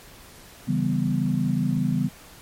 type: chord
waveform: sine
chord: C# half-diminished seventh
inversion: none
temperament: equal with one note detuned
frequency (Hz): 139.47 / 164.81 / 196 / 246.9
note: C#3 / E3 / G3 / B3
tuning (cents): +11 / 0 / 0 / 0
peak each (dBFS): -26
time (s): 0.67-2.09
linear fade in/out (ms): 20
effects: pink hiss -47 dBFS RMS until 2.41 s + MP3 64 kbps